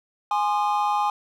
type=chord; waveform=triangle; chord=Ab major; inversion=none; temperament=equal with one note detuned; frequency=830.6 / 1046.5 / 1216.1 Hz; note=Ab5 / C6 / Eb6; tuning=0 / 0 / -40 cents; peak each=-20 / -25 / -26 dBFS; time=0.31-1.1 s; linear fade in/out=2 ms; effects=none